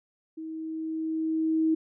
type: tone with level ramp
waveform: sine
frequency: 319.1 Hz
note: D#4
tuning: 44 cents sharp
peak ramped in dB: -35 to -20 dBFS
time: 0.37-1.75 s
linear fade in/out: 10 ms
effects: none